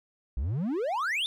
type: exponential sweep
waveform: triangle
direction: up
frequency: 55.9 to 3700 Hz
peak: -25 dBFS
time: 0.37-1.26 s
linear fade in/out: 0 ms
effects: none